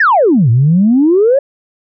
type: exponential two-way sweep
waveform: sine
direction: down then up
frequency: 1879 to 110.5 to 574 Hz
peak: -5 dBFS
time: 0-1.39 s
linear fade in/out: 5 ms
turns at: 0.5 s
effects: tanh soft clip ceiling -1 dBFS